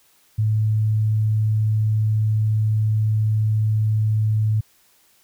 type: tone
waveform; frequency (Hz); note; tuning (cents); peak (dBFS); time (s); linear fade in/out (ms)
sine; 108.2; A2; -29; -16; 0.38-4.61; 10
effects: white hiss -58 dBFS RMS until 5.23 s